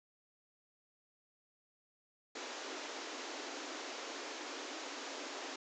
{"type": "band-pass noise", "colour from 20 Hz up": "pink", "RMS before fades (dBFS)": -45, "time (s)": [2.35, 5.56], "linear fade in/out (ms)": 5, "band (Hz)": [260, 7200], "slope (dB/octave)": 96, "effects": []}